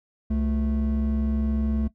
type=tone pair together; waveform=triangle; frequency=66.5 / 219.2 Hz; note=C2 / A3; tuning=+29 / -6 cents; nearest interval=octave + major sixth; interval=2065 cents; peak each=-21 dBFS; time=0.3-1.88 s; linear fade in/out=10 ms; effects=noise-tail reverb RT60 0.1 s tail -17 dB re dry + tanh soft clip ceiling -17 dBFS